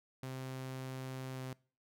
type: tone with pitch glide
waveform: sawtooth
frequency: 130.81 to 129.91 Hz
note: C3 to C3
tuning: 0 to -12 cents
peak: -37 dBFS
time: 0.23-1.53 s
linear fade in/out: 2 ms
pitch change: -12 cents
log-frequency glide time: 1.33-1.41 s
effects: noise-tail reverb RT60 0.4 s tail -23 dB re dry